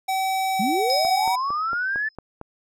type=tone with pitch glide; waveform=square; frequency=764 to 756.5 Hz; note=G5 to F#5; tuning=-45 to +38 cents; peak=-22 dBFS; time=0.08-1.36 s; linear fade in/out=10 ms; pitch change=-17 cents; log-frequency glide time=0.77-0.84 s
type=linear sweep; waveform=sine; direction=up; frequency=179.7 to 1771 Hz; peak=-22 dBFS; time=0.59-2.09 s; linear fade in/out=10 ms
type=tone with exponential decay; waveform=sine; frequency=5100 Hz; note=D#8; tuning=42 cents sharp; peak=-21 dBFS; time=0.9-2.15 s; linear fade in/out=0 ms; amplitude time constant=270 ms
type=click train; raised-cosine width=1 ms; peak=-21 dBFS; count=7; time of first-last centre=1.05-2.414 s; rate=4.4 Hz
effects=none